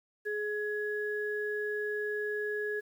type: tone pair together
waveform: sine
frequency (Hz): 420 / 1680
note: G#4 / G#6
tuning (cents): +19 / +19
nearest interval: 2 octaves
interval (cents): 2400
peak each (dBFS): -33 / -35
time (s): 0.25-2.81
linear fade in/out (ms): 20
effects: 10-bit